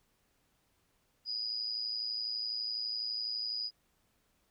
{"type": "tone with amplitude modulation", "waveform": "sine", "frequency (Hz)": 4936, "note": "D#8", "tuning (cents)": -15, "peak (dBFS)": -31, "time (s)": [1.25, 3.71], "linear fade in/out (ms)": 50, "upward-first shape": "sine", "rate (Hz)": 112, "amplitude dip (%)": 60, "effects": ["pink hiss -74 dBFS RMS until 4.5 s"]}